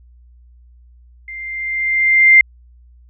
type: tone with level ramp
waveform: sine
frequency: 2095 Hz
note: C7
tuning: 2 cents sharp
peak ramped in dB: -28 to -3 dBFS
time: 1.28-2.41 s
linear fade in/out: 2 ms
effects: added 60 Hz sine -43 dBFS peak until 3.09 s